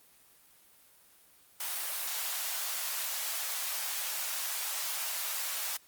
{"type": "high-pass noise", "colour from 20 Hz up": "white", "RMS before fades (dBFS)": -35, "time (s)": [1.6, 5.77], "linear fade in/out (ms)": 5, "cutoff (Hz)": 630, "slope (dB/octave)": 24, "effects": ["white hiss -61 dBFS RMS until 5.87 s", "Opus 32 kbps"]}